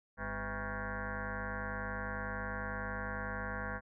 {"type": "tone with frequency modulation", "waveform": "sine", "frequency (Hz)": 805, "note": "G5", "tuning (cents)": 46, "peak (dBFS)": -36, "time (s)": [0.17, 3.81], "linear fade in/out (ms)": 50, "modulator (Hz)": 151, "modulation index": 6.3, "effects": []}